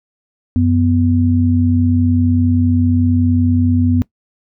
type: tone pair together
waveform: sine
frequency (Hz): 92.9 / 248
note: F#2 / B3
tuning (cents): +7 / +7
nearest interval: octave + perfect fourth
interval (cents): 1700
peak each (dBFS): -13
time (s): 0.56-4.02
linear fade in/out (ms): 0
effects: noise-tail reverb RT60 0.1 s tail -20 dB re dry